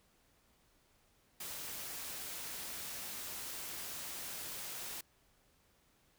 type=noise; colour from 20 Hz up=white; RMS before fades=-44 dBFS; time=1.4-5.01 s; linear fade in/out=5 ms; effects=pink hiss -71 dBFS RMS until 6.18 s